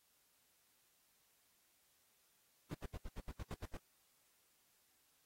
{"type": "noise bursts", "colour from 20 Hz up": "brown", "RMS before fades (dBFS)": -44, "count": 10, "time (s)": [2.71, 3.77], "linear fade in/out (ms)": 2, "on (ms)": 34, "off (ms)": 80, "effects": ["white hiss -75 dBFS RMS until 5.25 s", "AAC 48 kbps"]}